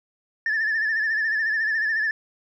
sine tone with vibrato, 1760 Hz, A6, in tune, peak -19 dBFS, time 0.46-2.11 s, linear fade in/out 2 ms, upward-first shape sine, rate 14 Hz, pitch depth 64 cents each way, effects tanh soft clip ceiling -18 dBFS

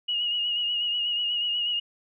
sine tone with vibrato, 2883 Hz, F#7, 46 cents flat, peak -24 dBFS, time 0.08-1.8 s, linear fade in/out 10 ms, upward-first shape sine, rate 8.2 Hz, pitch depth 35 cents each way, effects none

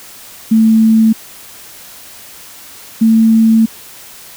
sine tone pair in turn, 221.9 / 223.6 Hz, A3 / A3, +15 / +28 cents, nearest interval unison, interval 13 cents, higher second, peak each -5 dBFS, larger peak neither, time 0.51-1.13 / 3.01-3.66 s, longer second, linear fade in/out 10 ms, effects white hiss -35 dBFS RMS until 4.36 s

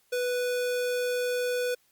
square tone, 493.9 Hz, B4, in tune, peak -27 dBFS, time 0.12-1.75 s, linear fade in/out 10 ms, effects white hiss -67 dBFS RMS until 1.91 s + Opus 48 kbps

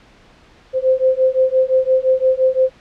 sine beating tone pair, 517 / 522.8 Hz, C5 / C5, -21 / -1 cents, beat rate 5.8 Hz, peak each -15 dBFS, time 0.73-2.7 s, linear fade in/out 50 ms, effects pink hiss -48 dBFS RMS until 2.8 s + low-pass 4000 Hz 12 dB/octave

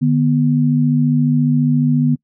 sine tone pair together, 150.09 / 244.6 Hz, D3 / B3, +38 / -16 cents, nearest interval minor sixth, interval 846 cents, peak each -14 dBFS, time 0.01-2.16 s, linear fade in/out 20 ms, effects noise-tail reverb RT60 0.1 s tail -25 dB re dry

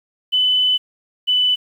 sine tone pair in turn, 3009 / 2992 Hz, F#7 / F#7, +28 / +19 cents, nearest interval unison, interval 9 cents, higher first, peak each -13 dBFS, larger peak neither, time 0.32-0.78 / 1.27-1.56 s, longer first, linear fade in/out 20 ms, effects 8-bit

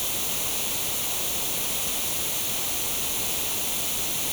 white noise with comb filter, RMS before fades -27 dBFS, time 0-4.32 s, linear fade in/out 0 ms, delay 0.3 ms, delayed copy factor +0.6, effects none

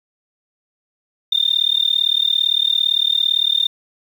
sine tone with amplitude modulation, 3621 Hz, A7, 49 cents sharp, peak -10 dBFS, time 1.32-3.67 s, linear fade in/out 5 ms, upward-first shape sine, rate 37.7 Hz, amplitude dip 100%, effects 7-bit

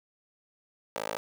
15% pulse tone with high-pass filter, 53.3 Hz, G#1, 46 cents sharp, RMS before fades -35 dBFS, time 0.96-1.17 s, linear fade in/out 0 ms, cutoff 580 Hz, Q 1.6, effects none

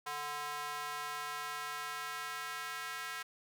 square tone with high-pass filter sweep, 147.1 Hz, D3, 3 cents sharp, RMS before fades -41 dBFS, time 0.06-3.23 s, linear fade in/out 10 ms, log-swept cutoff 970 to 1500 Hz, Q 1.9, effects none

